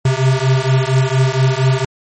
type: beating tone pair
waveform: square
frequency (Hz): 129.4 / 133.7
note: C3 / C3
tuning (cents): -19 / +38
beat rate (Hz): 4.3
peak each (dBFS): -15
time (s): 0.05-1.85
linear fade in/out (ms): 5
effects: MP3 32 kbps